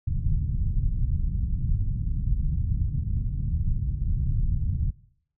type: low-pass noise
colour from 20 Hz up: pink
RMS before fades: -25 dBFS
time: 0.07-4.91 s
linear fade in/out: 10 ms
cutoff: 140 Hz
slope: 24 dB/octave
effects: noise-tail reverb RT60 0.7 s tail -21 dB re dry